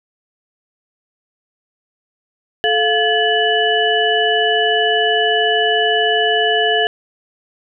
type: tone cluster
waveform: sine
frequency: 435.4 / 702 / 1715 / 2963 Hz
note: A4 / F5 / A6 / F#7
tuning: -18 / +9 / -45 / +2 cents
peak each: -18 dBFS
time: 2.64-6.87 s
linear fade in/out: 0 ms
effects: none